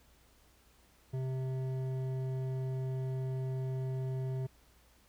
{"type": "tone with hard clipping", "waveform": "sine", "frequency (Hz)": 130.81, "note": "C3", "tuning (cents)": 0, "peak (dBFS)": -35, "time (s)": [1.13, 4.47], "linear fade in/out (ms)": 10, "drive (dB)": 10, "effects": ["added 60 Hz sine -66 dBFS peak until 5.08 s", "pink hiss -66 dBFS RMS until 5.08 s"]}